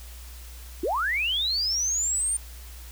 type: linear sweep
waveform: sine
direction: up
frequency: 293.7 to 9060 Hz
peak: -23 dBFS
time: 0.83-2.37 s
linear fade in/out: 5 ms
effects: added 60 Hz sine -40 dBFS peak until 2.91 s + white hiss -48 dBFS RMS until 2.91 s